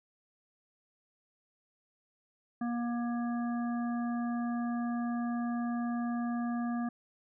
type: harmonic tone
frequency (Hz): 238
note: A#3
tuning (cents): +36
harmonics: 1 / 3 / 5 / 7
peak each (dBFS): -31 / -41 / -45 / -48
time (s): 2.61-6.89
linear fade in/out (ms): 5
effects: none